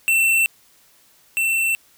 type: tone pair in turn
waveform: square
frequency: 2688 / 2688 Hz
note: E7 / E7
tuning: +33 / +33 cents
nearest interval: unison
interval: 0 cents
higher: neither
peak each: -15 / -18 dBFS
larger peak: first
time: 0.08-0.46 / 1.37-1.75 s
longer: neither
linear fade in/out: 0 ms
effects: white hiss -55 dBFS RMS until 1.97 s